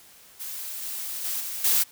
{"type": "noise with level steps", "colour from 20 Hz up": "blue", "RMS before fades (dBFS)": [-35, -33, -29, -33, -21], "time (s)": [0.39, 1.84], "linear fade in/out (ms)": 20, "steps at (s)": [0.82, 1.24, 1.4, 1.64], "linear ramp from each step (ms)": 5, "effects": ["white hiss -52 dBFS RMS until 1.91 s"]}